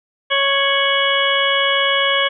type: harmonic tone with a mistuned harmonic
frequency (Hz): 554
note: C#5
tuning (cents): -1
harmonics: 1 / 2 / 3 / 4 / 5 / 6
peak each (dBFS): -21 / -21 / -21 / -21 / -21 / -21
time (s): 0.3-2.29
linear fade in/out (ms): 20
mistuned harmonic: 5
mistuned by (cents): +110
effects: none